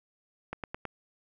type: click train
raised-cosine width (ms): 0.5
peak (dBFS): -20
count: 4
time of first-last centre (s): 0.53-0.853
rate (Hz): 9.29
effects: none